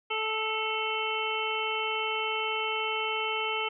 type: harmonic tone with a mistuned harmonic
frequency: 437.6 Hz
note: A4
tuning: 9 cents flat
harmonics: 1 / 2 / 3 / 5 / 6 / 7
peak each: -35 / -35 / -35 / -35 / -35 / -35 dBFS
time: 0.1-3.69 s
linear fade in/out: 10 ms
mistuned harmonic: 6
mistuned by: +40 cents
effects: none